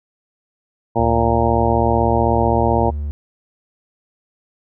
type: harmonic tone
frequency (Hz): 115.9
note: A#2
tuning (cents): -10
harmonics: 1 / 2 / 3 / 4 / 5 / 6 / 7 / 8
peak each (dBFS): -22 / -22 / -22 / -22 / -22 / -22 / -22 / -22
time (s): 0.95-2.91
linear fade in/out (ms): 20
type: tone with vibrato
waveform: triangle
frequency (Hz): 73.42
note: D2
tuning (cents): 0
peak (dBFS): -19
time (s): 0.99-3.11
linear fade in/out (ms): 0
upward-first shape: sine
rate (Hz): 3.2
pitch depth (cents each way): 8
effects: none